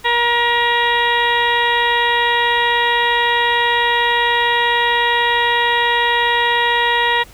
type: harmonic tone with a mistuned harmonic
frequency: 475.5 Hz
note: A#4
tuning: 34 cents sharp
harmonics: 1 / 2 / 3 / 4 / 5 / 6 / 7 / 8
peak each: -23 / -17 / -29 / -17 / -28 / -25 / -25 / -25 dBFS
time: 0.04-7.24 s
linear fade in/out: 20 ms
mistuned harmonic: 6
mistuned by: -23 cents
effects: added 50 Hz sine -44 dBFS peak until 7.33 s + pink hiss -44 dBFS RMS until 7.33 s